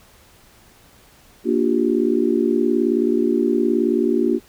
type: chord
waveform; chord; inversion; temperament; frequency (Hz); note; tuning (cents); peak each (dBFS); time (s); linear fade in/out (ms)
sine; G minor seventh; first; just; 235.2 / 294 / 352.8 / 392; Bb3 / D4 / F4 / G4; +16 / +2 / +18 / 0; -21 / -21 / -20 / -22; 1.44-4.4; 50
effects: pink hiss -51 dBFS RMS until 4.48 s